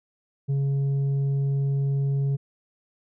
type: tone with tanh clipping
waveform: sine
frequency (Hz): 138.59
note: C#3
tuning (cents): 0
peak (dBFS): -22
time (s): 0.48-2.37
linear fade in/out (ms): 20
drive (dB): 4
effects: none